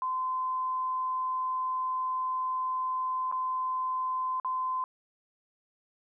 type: tone with dropouts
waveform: sine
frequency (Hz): 1029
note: C6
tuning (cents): -29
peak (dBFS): -28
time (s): 0.02-4.84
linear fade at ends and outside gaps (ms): 1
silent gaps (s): 3.315-3.324 / 4.399-4.447
effects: none